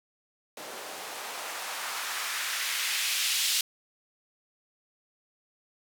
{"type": "noise with band-pass filter sweep", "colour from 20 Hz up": "blue", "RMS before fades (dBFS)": -32, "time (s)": [0.57, 3.61], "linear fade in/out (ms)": 2, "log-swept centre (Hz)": [420, 3600], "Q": 1.2, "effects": []}